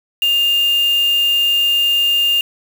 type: tone with quantisation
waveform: sine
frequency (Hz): 2809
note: F7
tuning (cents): +9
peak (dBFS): -12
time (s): 0.22-2.41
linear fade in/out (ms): 2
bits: 4
effects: none